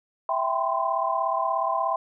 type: chord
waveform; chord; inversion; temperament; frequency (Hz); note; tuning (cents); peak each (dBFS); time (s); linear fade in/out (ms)
sine; C major seventh; first; equal with one note detuned; 659.3 / 784 / 1009.7 / 1046.5; E5 / G5 / B5 / C6; 0 / 0 / +38 / 0; -28; 0.29-1.96; 2
effects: none